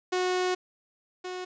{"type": "tone pair in turn", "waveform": "sawtooth", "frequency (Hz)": [365.6, 365.6], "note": ["F#4", "F#4"], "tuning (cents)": [-21, -21], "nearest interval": "unison", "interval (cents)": 0, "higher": "neither", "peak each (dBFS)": [-21, -30], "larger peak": "first", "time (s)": [[0.12, 0.55], [1.24, 1.45]], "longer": "first", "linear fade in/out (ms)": 10, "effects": ["resampled to 16000 Hz", "9-bit"]}